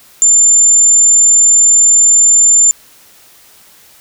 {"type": "tone", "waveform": "sine", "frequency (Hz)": 7180, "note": "A8", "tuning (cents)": 34, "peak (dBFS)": -4, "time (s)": [0.22, 2.71], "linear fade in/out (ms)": 0, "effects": ["white hiss -43 dBFS RMS until 4 s"]}